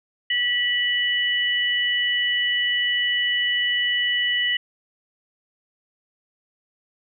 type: tone pair together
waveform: sine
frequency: 1946.5 / 2960 Hz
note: B6 / F#7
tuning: -26 / 0 cents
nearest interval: perfect fifth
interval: 726 cents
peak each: -22 dBFS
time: 0.3-4.57 s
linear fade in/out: 5 ms
effects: none